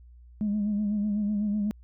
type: tone with vibrato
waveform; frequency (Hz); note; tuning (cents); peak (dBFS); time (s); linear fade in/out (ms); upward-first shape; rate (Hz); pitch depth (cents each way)
sine; 207.7; G#3; 0; -23; 0.41-1.71; 0; sine; 8; 49
effects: tanh soft clip ceiling -21 dBFS + added 60 Hz sine -48 dBFS peak until 1.83 s